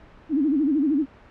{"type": "tone with vibrato", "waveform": "sine", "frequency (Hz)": 291.8, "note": "D4", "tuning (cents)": -11, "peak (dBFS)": -18, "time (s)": [0.29, 1.06], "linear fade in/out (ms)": 50, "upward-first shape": "sine", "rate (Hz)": 13, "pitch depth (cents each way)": 170, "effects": ["pink hiss -49 dBFS RMS until 1.3 s", "low-pass 2000 Hz 12 dB/octave"]}